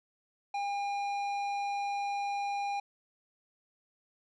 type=tone with tanh clipping; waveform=sine; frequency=806 Hz; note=G5; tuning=48 cents sharp; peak=-33 dBFS; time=0.54-2.8 s; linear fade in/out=5 ms; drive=12 dB; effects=none